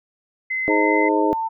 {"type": "tone", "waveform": "sine", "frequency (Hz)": 2052, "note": "C7", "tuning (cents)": -34, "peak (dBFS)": -21, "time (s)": [0.5, 1.09], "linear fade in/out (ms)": 10}
{"type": "harmonic tone", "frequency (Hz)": 104.6, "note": "G#2", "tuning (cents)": 13, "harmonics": [3, 4, 5, 6], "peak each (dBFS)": [-20, -22, -24, -26], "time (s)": [0.68, 1.33], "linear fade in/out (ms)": 0}
{"type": "tone with pitch glide", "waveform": "sine", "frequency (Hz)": [909, 897.5], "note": ["A#5", "A5"], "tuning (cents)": [-44, 34], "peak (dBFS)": -21, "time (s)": [0.69, 1.49], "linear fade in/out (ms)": 20, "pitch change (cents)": -22, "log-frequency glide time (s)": [0.91, 1.17]}
{"effects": []}